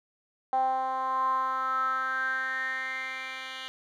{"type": "tone with band-pass filter sweep", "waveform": "10% pulse", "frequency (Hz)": 261.6, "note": "C4", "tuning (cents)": 0, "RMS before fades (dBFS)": -30, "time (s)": [0.53, 3.68], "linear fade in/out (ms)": 0, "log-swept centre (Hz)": [770, 2800], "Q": 7.9, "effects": []}